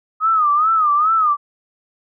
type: tone with vibrato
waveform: sine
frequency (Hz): 1244.5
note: D#6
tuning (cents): 0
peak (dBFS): -12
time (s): 0.2-1.37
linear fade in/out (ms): 50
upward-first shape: sine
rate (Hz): 2.4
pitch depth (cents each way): 120
effects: none